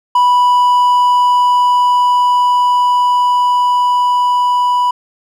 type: tone with level ramp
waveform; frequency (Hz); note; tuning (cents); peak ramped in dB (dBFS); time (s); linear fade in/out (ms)
triangle; 985; B5; -5; -5 to -8; 0.15-4.91; 5
effects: none